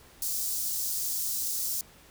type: high-pass noise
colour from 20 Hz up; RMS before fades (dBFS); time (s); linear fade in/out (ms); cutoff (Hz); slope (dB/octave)
white; -31; 0.22-1.81; 2; 4900; 24
effects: pink hiss -55 dBFS RMS until 2.1 s